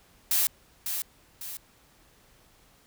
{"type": "noise with echo", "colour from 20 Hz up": "blue", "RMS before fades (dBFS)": -24, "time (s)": [0.31, 0.47], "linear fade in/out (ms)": 2, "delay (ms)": 550, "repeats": 2, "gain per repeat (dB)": -7, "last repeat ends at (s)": 1.57, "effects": ["pink hiss -60 dBFS RMS until 2.86 s"]}